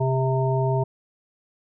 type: harmonic tone with a mistuned harmonic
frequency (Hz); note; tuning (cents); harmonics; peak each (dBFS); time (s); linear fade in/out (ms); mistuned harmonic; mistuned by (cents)
130.9; C3; +1; 1 / 3 / 5 / 7; -21 / -26 / -28 / -29; 0-0.84; 10; 3; +28
effects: none